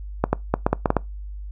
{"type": "clicks", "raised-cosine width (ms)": 1, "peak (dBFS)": -3, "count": 8, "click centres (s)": [0.24, 0.33, 0.54, 0.665, 0.73, 0.858, 0.904, 0.967], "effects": ["noise-tail reverb RT60 0.2 s tail -23 dB re dry", "added 50 Hz sine -31 dBFS peak until 1.51 s"]}